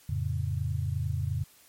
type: chord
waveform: sine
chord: F augmented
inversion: none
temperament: equal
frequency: 87.31 / 110 / 138.59 Hz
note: F2 / A2 / C#3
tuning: 0 / 0 / 0 cents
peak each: -31 / -32 / -32 dBFS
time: 0.09-1.44 s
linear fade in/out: 5 ms
effects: white hiss -58 dBFS RMS until 1.68 s + MP3 64 kbps